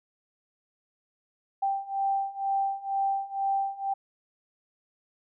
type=beating tone pair; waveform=sine; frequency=784 / 786.1 Hz; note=G5 / G5; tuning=0 / +5 cents; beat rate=2.1 Hz; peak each=-30 / -28 dBFS; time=1.62-3.94 s; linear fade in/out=10 ms; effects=none